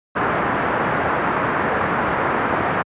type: low-pass noise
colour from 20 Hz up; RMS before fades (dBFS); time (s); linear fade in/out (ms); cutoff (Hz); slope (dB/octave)
white; -20; 0.15-2.83; 20; 1600; 24
effects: high-pass 100 Hz 12 dB/octave + resampled to 8000 Hz